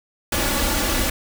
pink noise with comb filter, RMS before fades -21 dBFS, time 0.32-1.1 s, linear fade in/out 5 ms, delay 3.5 ms, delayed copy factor +0.7, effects none

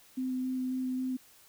sine tone with vibrato, 256.9 Hz, C4, 32 cents flat, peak -30 dBFS, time 0.17-1.17 s, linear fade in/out 10 ms, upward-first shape square, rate 3.7 Hz, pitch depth 8 cents each way, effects white hiss -59 dBFS RMS until 1.48 s

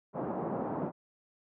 pink band-pass noise, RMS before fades -35 dBFS, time 0.13-0.92 s, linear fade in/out 50 ms, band 160 to 970 Hz, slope 24 dB/octave, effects none

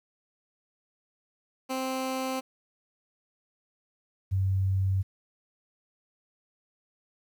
15% pulse / sine tone pair in turn, 261.6 / 95.7 Hz, C4 / G2, 0 / -41 cents, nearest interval octave + perfect fourth, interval 1741 cents, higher first, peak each -23 dBFS, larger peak neither, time 1.69-2.41 / 4.31-5.03 s, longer neither, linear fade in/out 20 ms, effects 10-bit

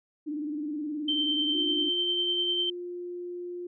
sine tone with vibrato, 299.4 Hz, D4, 33 cents sharp, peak -30 dBFS, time 0.26-1.9 s, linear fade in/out 20 ms, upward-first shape square, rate 19 Hz, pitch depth 59 cents each way
sine tone with tremolo, 3114 Hz, G7, 12 cents flat, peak -24 dBFS, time 1.08-2.7 s, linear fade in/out 5 ms, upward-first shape sine, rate 10 Hz, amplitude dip 30%
sine tone, 353.3 Hz, F4, 20 cents sharp, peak -34 dBFS, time 1.54-3.67 s, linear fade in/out 5 ms
effects none

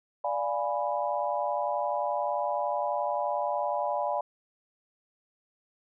sine chord, D diminished seventh, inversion none, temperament equal, 587.3 / 698.5 / 830.6 / 987.8 Hz, D5 / F5 / Ab5 / Cb6, 0 / 0 / 0 / 0 cents, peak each -31 / -33 / -32 / -33 dBFS, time 0.24-4.21 s, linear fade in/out 5 ms, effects none

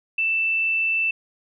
sine tone, 2657 Hz, E7, 13 cents sharp, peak -19 dBFS, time 0.18-1.11 s, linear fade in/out 5 ms, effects none

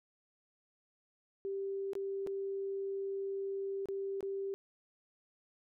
sine tone with dropouts, 392 Hz, G4, in tune, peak -35 dBFS, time 1.45-4.54 s, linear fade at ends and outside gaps 0 ms, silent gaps 1.933-1.953 / 2.265-2.272 / 3.857-3.886 / 4.207-4.228 s, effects none

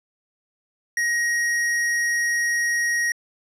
sine tone with hard clipping, 1885 Hz, A#6, 19 cents sharp, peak -21 dBFS, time 0.97-3.12 s, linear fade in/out 2 ms, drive 17 dB, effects low-pass 11000 Hz 12 dB/octave

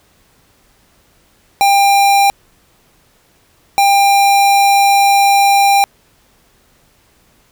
square tone pair in turn, 797 / 797 Hz, G5 / G5, +28 / +28 cents, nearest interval unison, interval 0 cents, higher neither, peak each -8 dBFS, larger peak neither, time 1.61-2.3 / 3.78-5.84 s, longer second, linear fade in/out 0 ms, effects pink hiss -53 dBFS RMS until 7.51 s

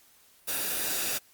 white noise with comb filter, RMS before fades -30 dBFS, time 0.47-1.19 s, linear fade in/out 20 ms, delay 0.94 ms, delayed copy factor -0.5, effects white hiss -60 dBFS RMS until 1.33 s + Opus 48 kbps

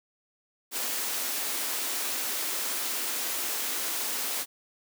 white high-pass noise, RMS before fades -31 dBFS, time 0.71-4.46 s, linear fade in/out 50 ms, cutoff 230 Hz, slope 48 dB/octave, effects none

